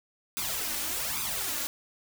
white noise with flanger, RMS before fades -32 dBFS, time 0.37-1.67 s, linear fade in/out 0 ms, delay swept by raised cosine 0.81 to 3.51 ms, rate 1.2 Hz, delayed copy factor +0.75, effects none

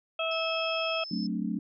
harmonic tone, 651 Hz, E5, 22 cents flat, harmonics 1 / 2 / 4 / 5, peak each -31 / -35 / -33 / -35 dBFS, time 0.19-1.04 s, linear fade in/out 5 ms
sine tone, 5250 Hz, E8, 8 cents flat, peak -38 dBFS, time 0.31-1.27 s, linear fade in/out 5 ms
sine chord, D dominant seventh, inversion first, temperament equal, 185 / 220 / 261.6 / 293.7 Hz, F#3 / A3 / C4 / D4, 0 / 0 / 0 / 0 cents, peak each -33 / -32 / -37 / -36 dBFS, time 1.11-1.59 s, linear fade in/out 5 ms
effects none

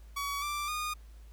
sawtooth tone with pitch steps, 1131 / 1176 / 1225 Hz, C#6 / D6 / D#6, +34 / +2 / -27 cents, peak -29 dBFS, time 0.16-0.94 s, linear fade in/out 10 ms, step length 260 ms, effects added 54 Hz sine -48 dBFS peak until 1.32 s + pink hiss -65 dBFS RMS until 1.32 s

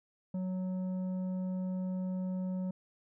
triangle tone with tanh clipping, 185 Hz, F#3, in tune, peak -34 dBFS, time 0.34-2.71 s, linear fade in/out 5 ms, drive 12 dB, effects none

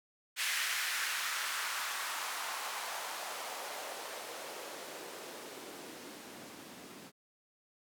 blue noise with band-pass filter sweep, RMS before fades -40 dBFS, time 0.36-7.12 s, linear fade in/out 50 ms, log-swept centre 2000 to 200 Hz, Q 1.7, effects none

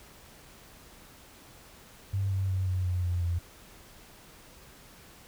sine tone with pitch steps, 98 / 95.98 / 94.01 / 92.07 / 90.18 / 88.32 / 86.5 Hz, G2 / G2 / F#2 / F#2 / F#2 / F2 / F2, 0 / -36 / +28 / -8 / -44 / +20 / -16 cents, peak -26 dBFS, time 2.13-3.39 s, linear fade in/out 10 ms, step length 180 ms, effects pink hiss -53 dBFS RMS until 5.27 s

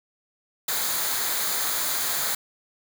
white noise with comb filter, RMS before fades -26 dBFS, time 0.68-2.35 s, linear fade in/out 5 ms, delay 0.36 ms, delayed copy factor -0.55, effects none

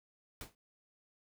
pink noise with exponential decay, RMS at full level -41 dBFS, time 0.41-0.55 s, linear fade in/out 1 ms, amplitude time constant 30 ms, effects none

